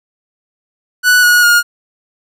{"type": "tone with pitch steps", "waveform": "45% pulse", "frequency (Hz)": [1480, 1452.9, 1426.3], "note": ["F#6", "F#6", "F6"], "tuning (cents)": [0, -32, 36], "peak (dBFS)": -6, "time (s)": [1.03, 1.63], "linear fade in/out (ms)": 50, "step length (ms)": 200, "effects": []}